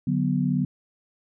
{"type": "chord", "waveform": "sine", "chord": "B minor", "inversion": "first", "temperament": "equal", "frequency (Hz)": [146.83, 185, 246.9], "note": ["D3", "F#3", "B3"], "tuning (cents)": [0, 0, 0], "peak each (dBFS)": -25, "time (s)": [0.07, 0.65], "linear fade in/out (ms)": 5, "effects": []}